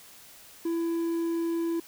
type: tone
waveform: triangle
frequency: 334.2 Hz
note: E4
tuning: 24 cents sharp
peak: -24 dBFS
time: 0.65-1.8 s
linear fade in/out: 5 ms
effects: white hiss -51 dBFS RMS until 1.87 s